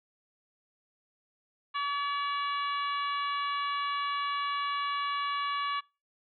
harmonic tone, 570 Hz, C#5, 48 cents sharp, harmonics 2 / 3 / 4 / 5 / 6 / 7, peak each -30 / -39 / -41 / -41 / -44 / -46 dBFS, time 1.74-5.81 s, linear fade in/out 20 ms, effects noise-tail reverb RT60 0.3 s tail -24 dB re dry

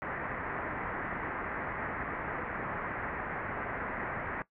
white low-pass noise, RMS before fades -37 dBFS, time 0.02-4.42 s, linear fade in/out 0 ms, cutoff 2000 Hz, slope 48 dB/octave, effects noise-tail reverb RT60 0.1 s tail -18 dB re dry

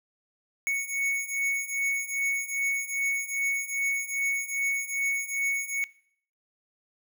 square beating tone pair, 2217 / 2219.5 Hz, C#7 / C#7, 0 / +2 cents, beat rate 2.5 Hz, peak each -32 / -30 dBFS, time 0.67-5.84 s, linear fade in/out 0 ms, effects noise-tail reverb RT60 0.6 s tail -21 dB re dry

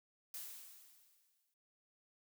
blue noise with exponential decay, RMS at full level -45 dBFS, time 0.34-1.54 s, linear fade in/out 2 ms, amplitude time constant 260 ms, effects none

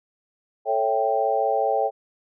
sine chord, A dominant seventh, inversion none, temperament equal, 440 / 554.4 / 659.3 / 784 Hz, A4 / C#5 / E5 / G5, 0 / 0 / 0 / 0 cents, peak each -26 / -25 / -26 / -23 dBFS, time 0.65-1.91 s, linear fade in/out 50 ms, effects none

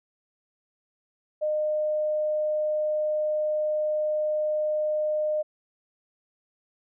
sine tone, 610 Hz, D#5, 34 cents flat, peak -23 dBFS, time 1.41-5.43 s, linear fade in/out 20 ms, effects none

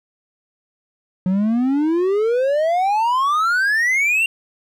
triangle exponential sweep, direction up, 180 to 2794 Hz, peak -13 dBFS, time 1.26-4.26 s, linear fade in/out 2 ms, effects none

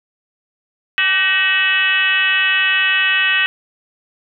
sine tone with frequency modulation, 2245 Hz, C#7, 21 cents sharp, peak -12 dBFS, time 0.98-3.46 s, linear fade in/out 0 ms, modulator 359 Hz, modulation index 2.2, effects none

